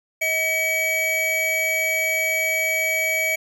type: tone pair together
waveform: square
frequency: 639 / 2277 Hz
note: D#5 / C#7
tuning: +46 / +46 cents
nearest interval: octave + minor seventh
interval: 2200 cents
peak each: -28 / -21 dBFS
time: 0.21-3.36 s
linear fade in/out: 10 ms
effects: none